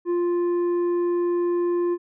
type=tone with tanh clipping; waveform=sine; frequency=349.2 Hz; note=F4; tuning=in tune; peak=-21 dBFS; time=0.05-1.98 s; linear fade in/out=50 ms; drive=6 dB; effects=none